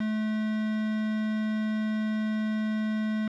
triangle tone with quantisation, 216.1 Hz, A3, 31 cents flat, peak -24 dBFS, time 0-3.28 s, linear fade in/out 5 ms, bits 6, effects low-pass 3000 Hz 12 dB/octave

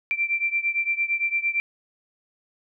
sine beating tone pair, 2349 / 2357.8 Hz, D7 / D7, 0 / +6 cents, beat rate 8.8 Hz, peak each -24 / -26 dBFS, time 0.11-1.6 s, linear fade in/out 0 ms, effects none

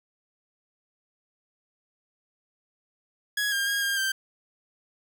sawtooth tone with pitch steps, 1670 / 1606 / 1632 / 1609 / 1567 Hz, G#6 / G6 / G#6 / G6 / G6, +9 / +41 / -31 / +45 / -1 cents, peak -21 dBFS, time 3.37-4.12 s, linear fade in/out 5 ms, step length 150 ms, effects none

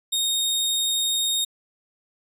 sawtooth tone, 3711 Hz, A#7, 9 cents flat, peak -18 dBFS, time 0.12-1.45 s, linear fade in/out 10 ms, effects resampled to 32000 Hz

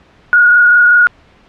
sine tone with frequency modulation, 1444 Hz, F#6, 43 cents flat, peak -4 dBFS, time 0.33-1.07 s, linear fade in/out 0 ms, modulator 25.3 Hz, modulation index 1.1, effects pink hiss -46 dBFS RMS until 1.48 s + low-pass 3000 Hz 12 dB/octave

